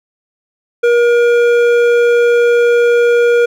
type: tone with hard clipping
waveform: sine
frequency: 476 Hz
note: A#4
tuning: 36 cents sharp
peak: -9 dBFS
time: 0.83-3.46 s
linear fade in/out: 10 ms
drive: 10 dB
effects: none